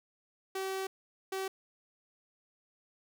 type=tone bursts at uneven times; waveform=sawtooth; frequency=383.1 Hz; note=G4; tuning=40 cents flat; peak=-30 dBFS; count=2; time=0.55-0.87 / 1.32-1.48 s; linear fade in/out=5 ms; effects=none